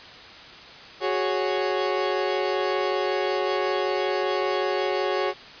30% pulse chord, F# suspended second, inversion none, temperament equal, 370 / 415.3 / 554.4 Hz, F#4 / G#4 / C#5, 0 / 0 / 0 cents, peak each -24 / -25 / -25 dBFS, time 1-5.34 s, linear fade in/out 50 ms, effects white hiss -43 dBFS RMS until 5.6 s + resampled to 11025 Hz

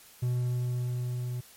triangle tone with level ramp, 123.6 Hz, B2, 2 cents sharp, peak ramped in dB -23 to -29 dBFS, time 0.22-1.41 s, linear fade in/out 10 ms, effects white hiss -54 dBFS RMS until 1.56 s + MP3 64 kbps

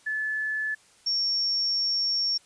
sine tone pair in turn, 1731 / 5496 Hz, A6 / F8, -29 / -29 cents, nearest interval octave + minor sixth, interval 2000 cents, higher second, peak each -26 / -23 dBFS, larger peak second, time 0.06-0.75 / 1.06-2.38 s, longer second, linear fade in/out 10 ms, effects white hiss -58 dBFS RMS until 2.45 s + resampled to 22050 Hz

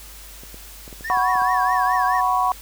clicks, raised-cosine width 2 ms, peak -27 dBFS, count 8, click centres 0.435 / 0.544 / 0.879 / 0.928 / 1.009 / 1.172 / 1.356 / 1.419 s
triangle tone with vibrato, 1726 Hz, A6, 34 cents flat, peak -25 dBFS, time 1.04-2.21 s, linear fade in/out 10 ms, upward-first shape triangle, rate 4.7 Hz, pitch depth 160 cents each way
sine chord, F# suspended fourth, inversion none, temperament equal, 740 / 987.8 / 1108.7 Hz, F#5 / B5 / C#6, 0 / 0 / 0 cents, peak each -21 dBFS, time 1.1-2.52 s, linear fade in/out 0 ms
effects added 50 Hz sine -42 dBFS peak until 2.61 s + white hiss -42 dBFS RMS until 2.61 s

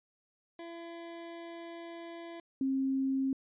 25% pulse / sine tone pair in turn, 337.2 / 267.6 Hz, E4 / C4, +39 / +39 cents, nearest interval major third, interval 400 cents, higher first, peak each -39 / -28 dBFS, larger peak second, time 0.59-2.4 / 2.61-3.33 s, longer first, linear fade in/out 2 ms, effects resampled to 8000 Hz

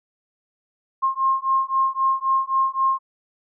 sine beating tone pair, 1065 / 1068.8 Hz, C6 / C6, +30 / +36 cents, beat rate 3.8 Hz, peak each -21 dBFS, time 1.02-2.99 s, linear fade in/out 20 ms, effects none

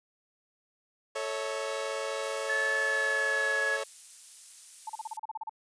sawtooth chord, A major, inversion none, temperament equal with one note detuned, 440 / 554.4 / 646.4 Hz, A4 / C#5 / E5, 0 / 0 / -34 cents, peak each -33 / -30 / -36 dBFS, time 1.15-3.84 s, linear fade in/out 10 ms
violet noise, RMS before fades -43 dBFS, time 2.23-5.17 s, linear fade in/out 2 ms
sine tone with pitch glide, 1730 to 1683.7 Hz, A6 to G#6, -30 to +23 cents, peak -27 dBFS, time 2.49-3.77 s, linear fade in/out 10 ms, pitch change -47 cents, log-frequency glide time 2.74-3.64 s
sine tone bursts, 880 Hz, A5, in tune, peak -33 dBFS, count 11, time 4.87-5.495 s, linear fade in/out 5 ms, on 25 ms, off 35 ms
effects resampled to 22050 Hz

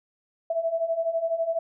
sine beating tone pair, 652 / 664 Hz, E5 / E5, -19 / +12 cents, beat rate 12 Hz, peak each -29 / -25 dBFS, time 0.5-1.59 s, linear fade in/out 5 ms, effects none

